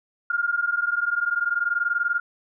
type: tone pair together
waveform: sine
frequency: 1401.6 / 1422 Hz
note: F6 / F6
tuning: +6 / +31 cents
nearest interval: unison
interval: 25 cents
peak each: -24 / -24 dBFS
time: 0.3-2.2 s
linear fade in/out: 5 ms
effects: none